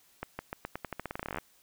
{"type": "accelerating click train", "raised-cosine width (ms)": 0.5, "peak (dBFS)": -20, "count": 21, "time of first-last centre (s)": [0.23, 1.385], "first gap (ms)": 160, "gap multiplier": 0.87, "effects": ["white hiss -64 dBFS RMS until 1.62 s"]}